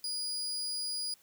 35% pulse tone, 4900 Hz, D#8, 27 cents flat, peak -32 dBFS, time 0.04-1.14 s, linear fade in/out 2 ms, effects white hiss -64 dBFS RMS until 1.22 s

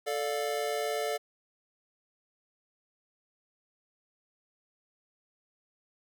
square chord, D minor, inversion second, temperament just, 440.5 / 587.3 / 704.8 Hz, A4 / D5 / F5, +2 / 0 / +16 cents, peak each -34 / -35 / -36 dBFS, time 0.06-1.18 s, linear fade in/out 20 ms, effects none

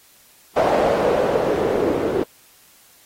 blue noise with low-pass filter sweep, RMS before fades -19 dBFS, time 0.56-2.24 s, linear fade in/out 10 ms, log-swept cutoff 630 to 380 Hz, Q 3.2, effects white hiss -52 dBFS RMS until 3.05 s + AAC 48 kbps

